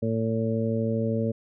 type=harmonic tone; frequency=112.7 Hz; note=A2; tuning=42 cents sharp; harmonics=1 / 2 / 3 / 4 / 5; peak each=-28 / -27 / -37 / -30 / -32 dBFS; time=0.02-1.32 s; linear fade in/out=10 ms; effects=none